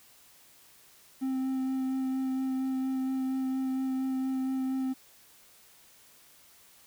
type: tone with vibrato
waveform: triangle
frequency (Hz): 262.7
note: C4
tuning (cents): +7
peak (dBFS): -26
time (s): 1.21-4.94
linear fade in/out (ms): 20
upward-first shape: sine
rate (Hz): 4.3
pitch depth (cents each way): 11
effects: white hiss -58 dBFS RMS until 6.86 s